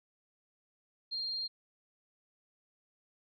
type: tone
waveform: sine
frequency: 4207 Hz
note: C8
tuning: 9 cents sharp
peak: -34 dBFS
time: 1.11-1.48 s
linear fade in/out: 20 ms
effects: none